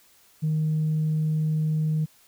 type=tone; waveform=sine; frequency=155.56 Hz; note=D#3; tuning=in tune; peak=-20 dBFS; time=0.42-2.06 s; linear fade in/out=20 ms; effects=tanh soft clip ceiling -18 dBFS + white hiss -58 dBFS RMS until 2.27 s